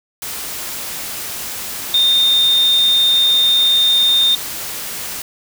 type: tone in noise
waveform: sine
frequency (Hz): 3643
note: A#7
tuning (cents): -41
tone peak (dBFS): -10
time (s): 1.94-4.35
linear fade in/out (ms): 2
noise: white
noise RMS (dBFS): -26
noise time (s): 0.22-5.22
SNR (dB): +13
effects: none